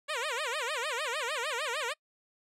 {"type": "tone with vibrato", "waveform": "10% pulse", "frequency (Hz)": 536, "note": "C5", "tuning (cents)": 42, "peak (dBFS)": -23, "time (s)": [0.08, 1.94], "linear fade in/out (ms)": 20, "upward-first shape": "sine", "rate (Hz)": 6.6, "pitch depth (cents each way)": 270, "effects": ["noise-tail reverb RT60 0.1 s tail -25 dB re dry", "low-pass 9000 Hz 12 dB/octave"]}